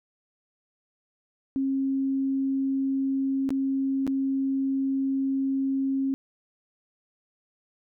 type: tone with dropouts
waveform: sine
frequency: 270 Hz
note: C#4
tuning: 45 cents flat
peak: -23 dBFS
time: 1.56-6.14 s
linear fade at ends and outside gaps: 0 ms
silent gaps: 3.491-3.505 / 4.067-4.076 s
effects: none